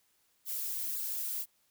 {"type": "noise with flanger", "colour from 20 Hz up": "violet", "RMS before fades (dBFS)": -36, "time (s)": [0.45, 1.46], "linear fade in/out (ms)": 50, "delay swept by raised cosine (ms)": [0.33, 5.33], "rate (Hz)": 1.9, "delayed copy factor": -0.85, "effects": ["white hiss -72 dBFS RMS until 1.7 s"]}